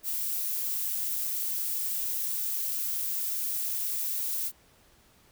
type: noise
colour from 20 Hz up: violet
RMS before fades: -31 dBFS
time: 0.03-4.52 s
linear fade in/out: 50 ms
effects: pink hiss -61 dBFS RMS until 5.31 s